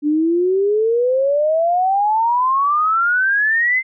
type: exponential sweep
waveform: sine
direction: up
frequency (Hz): 290 to 2093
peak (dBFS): -13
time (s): 0.02-3.83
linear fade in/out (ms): 50
effects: none